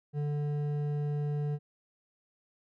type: tone with hard clipping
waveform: sine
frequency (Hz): 146.83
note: D3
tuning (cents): 0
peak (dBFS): -31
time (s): 0.13-1.59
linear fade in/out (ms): 50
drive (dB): 8
effects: none